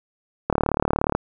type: click train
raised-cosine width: 1 ms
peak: -5 dBFS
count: 25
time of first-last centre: 0.5-1.15 s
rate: 36.9 Hz
effects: none